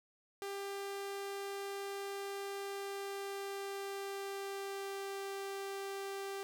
sawtooth tone with pitch glide, 396.9 to 393.2 Hz, G4 to G4, +22 to +5 cents, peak -36 dBFS, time 0.42-6.43 s, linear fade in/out 0 ms, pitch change -17 cents, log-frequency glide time 2.6-5.3 s, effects none

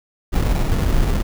brown noise with sample-and-hold, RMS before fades -17 dBFS, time 0.32-1.23 s, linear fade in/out 20 ms, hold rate 1575 Hz, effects none

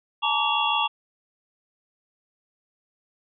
sine tone cluster, 857 / 923 / 1152 / 2763 / 3355 Hz, A5 / A#5 / D6 / F7 / G#7, -46 / -17 / -34 / -19 / +17 cents, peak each -27 dBFS, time 0.22-0.88 s, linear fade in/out 20 ms, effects none

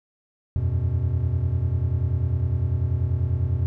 triangle chord, E suspended second, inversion none, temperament equal, 82.41 / 92.5 / 123.47 Hz, E2 / F#2 / B2, 0 / 0 / 0 cents, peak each -23 dBFS, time 0.56-3.66 s, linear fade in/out 0 ms, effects none

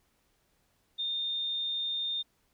sine tone, 3636 Hz, A#7, 44 cents flat, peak -30 dBFS, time 0.98-2.23 s, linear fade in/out 20 ms, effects pink hiss -72 dBFS RMS until 2.53 s

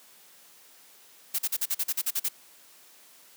blue noise bursts, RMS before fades -27 dBFS, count 11, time 1.34-2.288 s, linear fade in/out 10 ms, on 48 ms, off 42 ms, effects white hiss -55 dBFS RMS until 3.36 s + high-pass 200 Hz 12 dB/octave

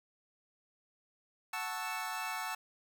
25% pulse chord, F# minor seventh, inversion none, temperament equal, 740 / 880 / 1108.7 / 1318.5 Hz, F#5 / A5 / C#6 / E6, 0 / 0 / 0 / 0 cents, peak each -39 / -37 / -40 / -38 dBFS, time 1.53-2.55 s, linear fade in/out 5 ms, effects none

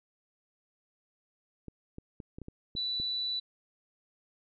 clicks, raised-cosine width 3 ms, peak -29 dBFS, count 8, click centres 1.683 / 1.984 / 2.202 / 2.385 / 2.417 / 2.484 / 2.752 / 3 s
sine tone, 3964 Hz, B7, 6 cents sharp, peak -30 dBFS, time 2.76-3.4 s, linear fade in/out 10 ms
effects MP3 64 kbps

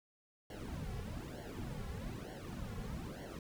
brown noise with flanger, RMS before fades -44 dBFS, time 0.5-3.39 s, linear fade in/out 2 ms, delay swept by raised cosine 0.8 to 3.3 ms, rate 1.1 Hz, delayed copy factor -0.95, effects none

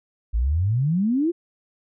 sine exponential sweep, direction up, 51.91 to 358 Hz, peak -18 dBFS, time 0.33-1.32 s, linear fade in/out 20 ms, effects none

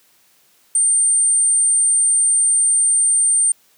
sine tone, 8870 Hz, C#9, in tune, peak -12 dBFS, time 0.75-3.52 s, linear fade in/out 2 ms, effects white hiss -56 dBFS RMS until 3.77 s + high-pass 100 Hz 12 dB/octave

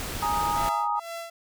pink noise, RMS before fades -33 dBFS, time 0-0.69 s, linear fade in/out 0 ms
sine chord, Ab suspended second, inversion none, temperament just, 830.6 / 934.4 / 1245.9 Hz, Ab5 / Bb5 / Eb6, 0 / +4 / +2 cents, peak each -28 dBFS, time 0.22-1 s, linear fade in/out 10 ms
sawtooth tone with tremolo, 673 Hz, E5, 36 cents sharp, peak -29 dBFS, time 0.56-1.3 s, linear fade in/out 5 ms, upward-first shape sine, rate 2.1 Hz, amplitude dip 100%
effects none

